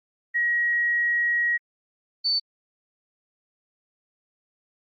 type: tone pair in turn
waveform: sine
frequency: 1900 / 4519 Hz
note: A#6 / C#8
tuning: +33 / +33 cents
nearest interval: octave + minor third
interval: 1500 cents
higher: second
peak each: -20 dBFS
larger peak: neither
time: 0.34-1.58 / 2.24-2.4 s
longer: first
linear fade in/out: 20 ms
effects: Opus 32 kbps